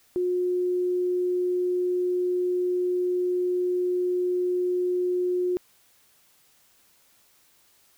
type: tone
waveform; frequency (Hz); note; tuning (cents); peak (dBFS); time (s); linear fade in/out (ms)
sine; 360; F#4; -47; -22; 0.16-5.57; 0
effects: white hiss -61 dBFS RMS until 7.97 s